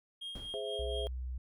triangle tone with tremolo, 3240 Hz, G#7, 43 cents flat, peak -37 dBFS, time 0.21-1.08 s, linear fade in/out 10 ms, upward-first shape triangle, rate 4.2 Hz, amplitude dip 65%
brown noise with exponential decay, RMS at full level -40 dBFS, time 0.35-0.69 s, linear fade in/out 5 ms, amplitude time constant 72 ms
sine chord, Ab augmented, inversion none, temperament equal, 415.3 / 523.3 / 659.3 Hz, Ab4 / C5 / E5, 0 / 0 / 0 cents, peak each -39 / -41 / -41 dBFS, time 0.54-1.07 s, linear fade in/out 0 ms
sine tone, 63 Hz, B1, 35 cents sharp, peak -36 dBFS, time 0.79-1.38 s, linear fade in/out 5 ms
effects none

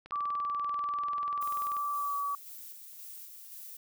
click train, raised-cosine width 0.3 ms, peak -32 dBFS, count 36, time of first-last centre 0.06-1.767 s, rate 20.5 Hz
sine tone with pitch glide, 1162 to 1141.4 Hz, D6 to D6, -19 to -50 cents, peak -30 dBFS, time 0.12-2.35 s, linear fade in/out 2 ms, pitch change -31 cents, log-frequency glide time 1.94-2.15 s
violet noise with tremolo, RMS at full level -46 dBFS, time 1.41-3.77 s, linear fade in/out 5 ms, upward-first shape square, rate 1.9 Hz, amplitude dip 30%
effects none

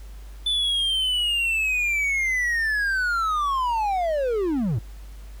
triangle linear sweep, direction down, 3511 to 95.6 Hz, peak -19 dBFS, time 0.46-4.79 s, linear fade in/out 5 ms, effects added 50 Hz sine -37 dBFS peak until 5.4 s + pink hiss -53 dBFS RMS until 5.4 s

